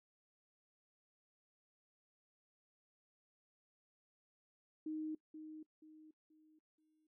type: tone with echo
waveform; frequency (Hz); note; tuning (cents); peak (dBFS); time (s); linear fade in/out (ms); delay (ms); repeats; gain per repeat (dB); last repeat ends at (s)
sine; 311.1; D#4; 0; -39; 4.86-5.15; 5; 480; 4; -9; 7.07
effects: noise-tail reverb RT60 0.1 s tail -20 dB re dry